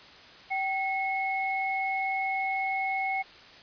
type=tone pair together; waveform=sine; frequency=771.1 / 2181 Hz; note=G5 / C#7; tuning=-29 / -29 cents; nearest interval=octave + tritone; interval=1800 cents; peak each=-29 / -30 dBFS; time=0.5-3.23 s; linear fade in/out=20 ms; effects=white hiss -50 dBFS RMS until 3.62 s + resampled to 11025 Hz